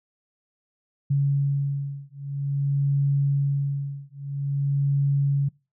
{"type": "beating tone pair", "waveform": "sine", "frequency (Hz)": [140, 140.5], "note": ["C#3", "C#3"], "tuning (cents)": [18, 24], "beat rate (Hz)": 0.5, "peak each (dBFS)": -24, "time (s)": [1.1, 5.49], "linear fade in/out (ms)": 10, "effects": ["noise-tail reverb RT60 0.3 s tail -25 dB re dry"]}